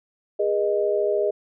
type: tone cluster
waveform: sine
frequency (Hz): 410.5 / 483.9 / 619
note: G#4 / B4 / D#5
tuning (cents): -20 / -35 / -9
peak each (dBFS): -22 / -28 / -23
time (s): 0.39-1.31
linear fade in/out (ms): 10
effects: none